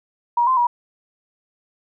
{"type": "tone with pitch steps", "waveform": "sine", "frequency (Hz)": [953, 1036, 960], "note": ["A#5", "C6", "B5"], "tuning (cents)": [38, -17, -49], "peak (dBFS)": -14, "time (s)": [0.37, 0.67], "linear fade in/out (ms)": 5, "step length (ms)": 100, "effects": []}